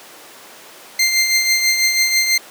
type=tone with tremolo; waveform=20% pulse; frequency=2093 Hz; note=C7; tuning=in tune; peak=-6 dBFS; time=0.99-2.38 s; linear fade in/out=5 ms; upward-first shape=triangle; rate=6.1 Hz; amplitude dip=55%; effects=pink hiss -39 dBFS RMS until 2.5 s + high-pass 400 Hz 12 dB/octave